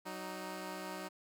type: tone pair together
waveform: 10% pulse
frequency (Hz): 187.2 / 310.4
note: F#3 / D#4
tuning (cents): +20 / -4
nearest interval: major sixth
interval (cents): 876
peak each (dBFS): -36 / -36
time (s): 0.05-1.09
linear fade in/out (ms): 20
effects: none